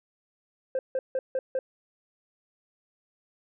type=tone bursts; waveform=sine; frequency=523.3 Hz; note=C5; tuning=in tune; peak=-22 dBFS; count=5; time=0.75-1.59 s; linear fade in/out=2 ms; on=40 ms; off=160 ms; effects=tanh soft clip ceiling -23 dBFS